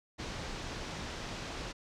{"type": "low-pass noise", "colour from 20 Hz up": "pink", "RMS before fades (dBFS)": -41, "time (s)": [0.18, 1.73], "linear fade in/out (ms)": 20, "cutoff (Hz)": 6300, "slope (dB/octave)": 24, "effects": []}